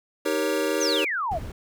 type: chord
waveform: square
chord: Eb dominant seventh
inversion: none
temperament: equal with one note detuned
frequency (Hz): 311.1 / 392 / 471.3 / 554.4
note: Eb4 / G4 / Bb4 / Db5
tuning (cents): 0 / 0 / +19 / 0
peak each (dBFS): -29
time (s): 0.25-1.05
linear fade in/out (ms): 10
type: exponential sweep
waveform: sine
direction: down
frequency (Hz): 6710 to 596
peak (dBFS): -24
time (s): 0.8-1.39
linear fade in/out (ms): 20
type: noise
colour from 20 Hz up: brown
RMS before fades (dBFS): -34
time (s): 1.31-1.52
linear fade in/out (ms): 5
effects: none